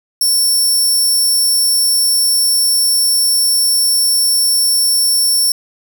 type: tone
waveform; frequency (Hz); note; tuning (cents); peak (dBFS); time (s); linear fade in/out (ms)
15% pulse; 5430; F8; -50; -5; 0.21-5.52; 2
effects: none